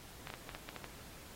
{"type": "clicks", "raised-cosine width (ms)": 0.3, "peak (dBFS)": -27, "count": 8, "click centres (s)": [0.272, 0.302, 0.339, 0.492, 0.549, 0.69, 0.763, 0.843], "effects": ["pink hiss -54 dBFS RMS until 1.35 s", "AAC 48 kbps"]}